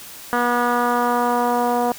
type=tone with low-pass filter sweep; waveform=10% pulse; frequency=242 Hz; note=B3; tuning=35 cents flat; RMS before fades=-19 dBFS; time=0.33-1.92 s; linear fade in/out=0 ms; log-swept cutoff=1600 to 790 Hz; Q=1.7; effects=white hiss -38 dBFS RMS until 1.98 s